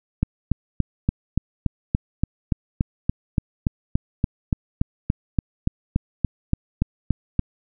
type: click train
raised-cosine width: 5 ms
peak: -6 dBFS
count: 26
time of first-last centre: 0.23-7.393 s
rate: 3.49 Hz
effects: none